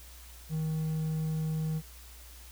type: tone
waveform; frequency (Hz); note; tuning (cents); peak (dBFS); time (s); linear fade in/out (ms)
triangle; 157.6; D#3; +23; -27; 0.49-1.82; 50
effects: added 60 Hz sine -49 dBFS peak until 2.51 s + white hiss -53 dBFS RMS until 2.51 s